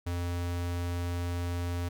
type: tone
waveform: square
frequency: 87.31 Hz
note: F2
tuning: in tune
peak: -31 dBFS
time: 0.06-1.89 s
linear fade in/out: 10 ms
effects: none